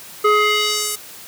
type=tone with band-pass filter sweep; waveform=square; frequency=420.5 Hz; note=G#4; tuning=22 cents sharp; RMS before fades=-17 dBFS; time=0.24-0.96 s; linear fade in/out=10 ms; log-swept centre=1000 to 11000 Hz; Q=1.3; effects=white hiss -38 dBFS RMS until 1.27 s + high-pass 80 Hz 12 dB/octave